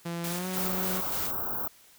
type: tone with pitch glide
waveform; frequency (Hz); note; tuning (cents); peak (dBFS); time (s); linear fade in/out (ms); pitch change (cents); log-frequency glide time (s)
sawtooth; 170 to 185.39; F3 to F#3; -46 to +4; -28; 0.05-1.01; 10; +150; 0.28-0.47
type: noise with tremolo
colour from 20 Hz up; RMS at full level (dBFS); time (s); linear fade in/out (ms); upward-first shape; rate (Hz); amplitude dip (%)
white; -36; 0.24-1.31; 2; square; 3.4; 45
type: band-stop noise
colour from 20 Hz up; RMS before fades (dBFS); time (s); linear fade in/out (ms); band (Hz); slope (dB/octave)
white; -32; 0.56-1.68; 5; 1500 to 14000; 96
effects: white hiss -57 dBFS RMS until 1.98 s